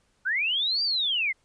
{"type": "linear two-way sweep", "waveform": "sine", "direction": "up then down", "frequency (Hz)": [1420, 4770, 2006], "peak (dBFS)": -23, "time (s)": [0.25, 1.33], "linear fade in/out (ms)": 20, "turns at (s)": 0.83, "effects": ["pink hiss -68 dBFS RMS until 1.44 s", "resampled to 22050 Hz"]}